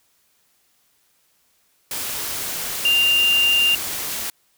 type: tone in noise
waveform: sine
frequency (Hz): 2794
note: F7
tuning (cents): 0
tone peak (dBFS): -14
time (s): 2.85-3.75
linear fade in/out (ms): 2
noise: white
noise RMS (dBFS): -27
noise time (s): 1.91-4.3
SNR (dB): +10
effects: white hiss -63 dBFS RMS until 4.57 s